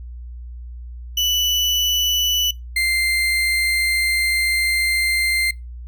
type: tone pair in turn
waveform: 35% pulse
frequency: 2971 / 2091 Hz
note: F#7 / C7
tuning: +6 / -2 cents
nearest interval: tritone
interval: 608 cents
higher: first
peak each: -15 dBFS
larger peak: neither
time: 1.17-2.51 / 2.76-5.51 s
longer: second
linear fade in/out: 5 ms
effects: noise-tail reverb RT60 0.2 s tail -23 dB re dry + added 60 Hz sine -31 dBFS peak until 5.87 s